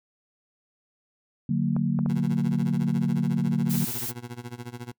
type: chord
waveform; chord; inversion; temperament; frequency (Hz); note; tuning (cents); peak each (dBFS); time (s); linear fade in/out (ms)
sine; D augmented; none; just; 146.83 / 183.54 / 229.4; D3 / F#3 / A#3; 0 / -14 / -28; -26; 1.49-3.85; 5
type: clicks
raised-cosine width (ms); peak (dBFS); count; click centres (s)
1; -21; 3; 1.765 / 1.99 / 2.061
type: tone with tremolo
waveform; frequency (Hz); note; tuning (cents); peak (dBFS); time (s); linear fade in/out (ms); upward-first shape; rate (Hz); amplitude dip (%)
20% pulse; 120.8; B2; -38; -28; 2.09-4.92; 5; sine; 14; 90
type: noise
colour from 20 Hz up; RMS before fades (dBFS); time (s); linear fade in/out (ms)
blue; -32; 3.69-4.12; 20
effects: noise-tail reverb RT60 0.1 s tail -24 dB re dry